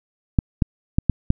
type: clicks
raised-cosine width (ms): 5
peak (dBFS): -3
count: 5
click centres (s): 0.388 / 0.622 / 0.985 / 1.097 / 1.304
effects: none